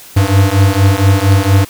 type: beating tone pair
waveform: square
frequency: 95.9 / 100.2 Hz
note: G2 / G2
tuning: -37 / +38 cents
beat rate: 4.3 Hz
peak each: -11 dBFS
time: 0.16-1.65 s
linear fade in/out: 10 ms
effects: white hiss -36 dBFS RMS until 1.69 s